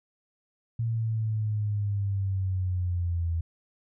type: linear sweep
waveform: sine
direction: down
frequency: 115.7 to 82.41 Hz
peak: -25 dBFS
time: 0.79-3.41 s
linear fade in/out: 5 ms
effects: none